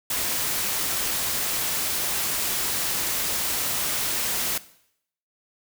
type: noise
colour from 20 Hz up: white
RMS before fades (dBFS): -26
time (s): 0.1-4.58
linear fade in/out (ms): 5
effects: noise-tail reverb RT60 0.7 s tail -17 dB re dry